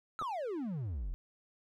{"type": "exponential sweep", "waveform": "triangle", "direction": "down", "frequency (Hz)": [1363, 37.05], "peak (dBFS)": -33, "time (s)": [0.19, 1.14], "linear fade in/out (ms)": 0}
{"type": "clicks", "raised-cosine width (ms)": 1, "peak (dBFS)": -30, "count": 2, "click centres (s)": [0.215, 0.223]}
{"effects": []}